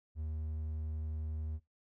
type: tone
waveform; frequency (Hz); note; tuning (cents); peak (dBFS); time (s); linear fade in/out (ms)
triangle; 77.78; D#2; 0; -34; 0.15-1.6; 50
effects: noise-tail reverb RT60 0.2 s tail -21 dB re dry